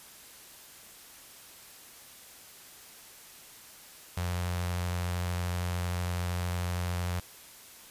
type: tone with notch filter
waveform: sawtooth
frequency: 88.7 Hz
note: F2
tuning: 27 cents sharp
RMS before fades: -32 dBFS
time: 4.17-7.2 s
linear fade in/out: 5 ms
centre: 300 Hz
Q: 0.74
effects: white hiss -51 dBFS RMS until 7.9 s + resampled to 32000 Hz